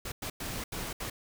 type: noise bursts at uneven times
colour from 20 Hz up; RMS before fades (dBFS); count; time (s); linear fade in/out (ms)
pink; -37; 5; 0.05-0.12 / 0.22-0.3 / 0.4-0.64 / 0.72-0.93 / 1-1.1; 5
effects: none